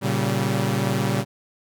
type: chord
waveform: sawtooth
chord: G diminished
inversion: first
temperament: equal with one note detuned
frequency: 116.54 / 138.59 / 193.08 Hz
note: Bb2 / Db3 / G3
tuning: 0 / 0 / -26 cents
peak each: -21 dBFS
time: 0.01-1.25 s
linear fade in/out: 50 ms
effects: none